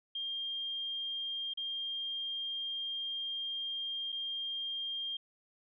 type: tone with dropouts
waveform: sine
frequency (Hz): 3206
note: G7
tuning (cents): +38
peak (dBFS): -35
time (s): 0.15-5.17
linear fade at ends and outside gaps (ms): 5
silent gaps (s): 1.537-1.573 / 4.121-4.125
effects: none